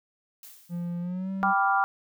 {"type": "noise with exponential decay", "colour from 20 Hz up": "blue", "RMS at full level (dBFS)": -44, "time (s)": [0.43, 1.12], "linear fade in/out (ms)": 2, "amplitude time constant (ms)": 150}
{"type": "tone with pitch glide", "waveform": "triangle", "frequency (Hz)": [173.4, 192.4], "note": ["F3", "G3"], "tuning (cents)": [-12, -32], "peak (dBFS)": -27, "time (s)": [0.69, 1.54], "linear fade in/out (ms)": 50, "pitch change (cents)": 180, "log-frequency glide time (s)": [1, 1.31]}
{"type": "chord", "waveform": "sine", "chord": "G dominant seventh", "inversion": "none", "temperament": "equal", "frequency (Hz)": [784, 987.8, 1174.7, 1396.9], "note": ["G5", "B5", "D6", "F6"], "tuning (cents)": [0, 0, 0, 0], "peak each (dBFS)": [-24, -29, -27, -26], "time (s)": [1.43, 1.84], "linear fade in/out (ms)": 0}
{"effects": []}